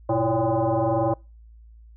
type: tone with frequency modulation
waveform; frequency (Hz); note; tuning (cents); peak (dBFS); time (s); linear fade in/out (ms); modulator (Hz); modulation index
sine; 123.47; B2; 0; -19; 0.09-1.14; 5; 226; 3.4
effects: noise-tail reverb RT60 0.3 s tail -25 dB re dry + added 56 Hz sine -45 dBFS peak until 1.96 s